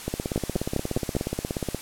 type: two click trains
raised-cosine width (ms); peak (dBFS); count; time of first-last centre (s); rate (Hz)
2; -13 / -10; 29 / 5; 0.08-1.747 / 0.36-1.166; 16.8 / 4.96
effects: white hiss -39 dBFS RMS until 1.81 s + low-pass 12000 Hz 12 dB/octave